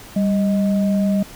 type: tone pair together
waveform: sine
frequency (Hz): 196.86 / 625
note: G3 / D#5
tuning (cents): +8 / +8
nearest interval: octave + minor sixth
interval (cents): 2000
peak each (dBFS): -15 / -25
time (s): 0.16-1.23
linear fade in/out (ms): 5
effects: pink hiss -40 dBFS RMS until 1.35 s